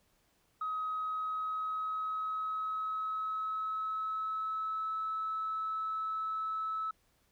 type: tone with pitch glide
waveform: sine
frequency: 1266 to 1302.3 Hz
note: D#6 to E6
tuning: +30 to -21 cents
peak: -32 dBFS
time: 0.61-6.91 s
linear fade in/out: 5 ms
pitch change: +49 cents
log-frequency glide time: 0.89-4.96 s
effects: tanh soft clip ceiling -28 dBFS + pink hiss -72 dBFS RMS until 7.31 s